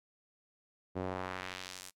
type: tone with band-pass filter sweep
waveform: sawtooth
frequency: 92.5 Hz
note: F#2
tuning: in tune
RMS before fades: -41 dBFS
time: 0.95-1.91 s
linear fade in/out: 20 ms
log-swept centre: 410 to 9800 Hz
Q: 0.93
effects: noise-tail reverb RT60 0.1 s tail -24 dB re dry